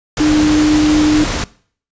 sine tone in noise, 303.4 Hz, D#4, 44 cents flat, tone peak -9 dBFS, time 0.2-1.24 s, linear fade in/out 2 ms, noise pink, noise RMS -19 dBFS, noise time 0.17-1.44 s, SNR +7 dB, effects noise-tail reverb RT60 0.5 s tail -21 dB re dry + resampled to 16000 Hz

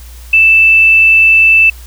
sine tone, 2645 Hz, E7, 5 cents sharp, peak -3 dBFS, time 0.33-1.7 s, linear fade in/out 5 ms, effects added 60 Hz sine -29 dBFS peak until 1.86 s + white hiss -39 dBFS RMS until 1.86 s

